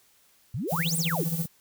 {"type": "exponential two-way sweep", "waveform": "sine", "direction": "up then down", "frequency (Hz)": [98, 9960, 280.5], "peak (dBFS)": -28, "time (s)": [0.54, 1.24], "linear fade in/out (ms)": 5, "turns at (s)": 0.97}
{"type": "noise", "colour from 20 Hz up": "violet", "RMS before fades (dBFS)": -34, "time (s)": [0.67, 1.48], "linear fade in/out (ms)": 50}
{"type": "tone with tremolo", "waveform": "triangle", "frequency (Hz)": 164.81, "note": "E3", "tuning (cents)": 0, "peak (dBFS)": -22, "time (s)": [0.72, 1.46], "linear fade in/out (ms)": 5, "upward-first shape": "sine", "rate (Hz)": 15, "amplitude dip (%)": 80}
{"effects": ["white hiss -62 dBFS RMS until 1.6 s"]}